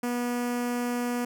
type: tone with notch filter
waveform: sawtooth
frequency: 242.9 Hz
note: B3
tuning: 29 cents flat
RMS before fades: -29 dBFS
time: 0.03-1.25 s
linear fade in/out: 5 ms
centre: 3800 Hz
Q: 1.5
effects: none